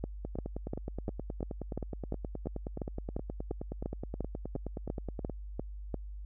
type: two click trains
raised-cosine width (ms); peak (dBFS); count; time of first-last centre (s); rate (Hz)
2; -24 / -21; 49 / 18; 0.25-5.297 / 0.04-5.943; 9.51 / 2.88
effects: added 50 Hz sine -40 dBFS peak until 6.25 s